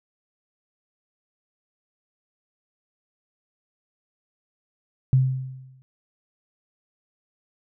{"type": "tone with exponential decay", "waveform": "sine", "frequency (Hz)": 130.7, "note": "C3", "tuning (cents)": -1, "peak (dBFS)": -12, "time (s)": [5.13, 5.82], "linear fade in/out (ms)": 0, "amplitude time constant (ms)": 150, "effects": []}